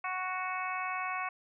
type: harmonic tone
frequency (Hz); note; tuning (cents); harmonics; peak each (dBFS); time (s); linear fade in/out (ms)
370; F#4; 0; 2 / 3 / 4 / 5 / 6 / 7; -39 / -36 / -42 / -45 / -40 / -42; 0.04-1.29; 5
effects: none